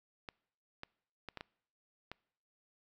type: clicks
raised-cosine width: 0.3 ms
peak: -27 dBFS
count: 6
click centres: 0.288 / 0.834 / 1.287 / 1.373 / 1.409 / 2.116 s
effects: noise-tail reverb RT60 0.7 s tail -25 dB re dry